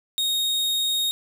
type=tone; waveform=40% pulse; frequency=3729 Hz; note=A#7; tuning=in tune; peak=-20 dBFS; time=0.18-1.11 s; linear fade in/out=0 ms; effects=none